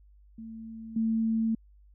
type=tone with level steps; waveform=sine; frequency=224 Hz; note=A3; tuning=31 cents sharp; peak=-39 / -24 dBFS; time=0.38-1.55 s; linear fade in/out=5 ms; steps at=0.96 s; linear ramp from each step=5 ms; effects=added 50 Hz sine -54 dBFS peak until 1.94 s